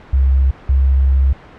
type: tone pair in turn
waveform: sine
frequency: 66.7 / 66.99 Hz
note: C2 / C2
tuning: +34 / +41 cents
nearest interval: unison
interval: 7 cents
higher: second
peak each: -9 dBFS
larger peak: neither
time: 0.13-0.51 / 0.69-1.33 s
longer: second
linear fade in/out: 5 ms
effects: pink hiss -39 dBFS RMS until 1.58 s + low-pass 2000 Hz 12 dB/octave